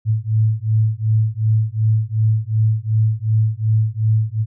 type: beating tone pair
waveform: sine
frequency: 108.3 / 111 Hz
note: A2 / A2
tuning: -27 / +16 cents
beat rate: 2.7 Hz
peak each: -17 dBFS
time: 0.05-4.46 s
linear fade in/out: 50 ms
effects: none